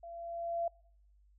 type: tone with level ramp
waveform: sine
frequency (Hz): 680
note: F5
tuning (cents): -46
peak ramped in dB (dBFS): -45 to -30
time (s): 0.03-0.68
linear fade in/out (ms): 5
effects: noise-tail reverb RT60 0.7 s tail -26 dB re dry + added 50 Hz sine -62 dBFS peak until 1.38 s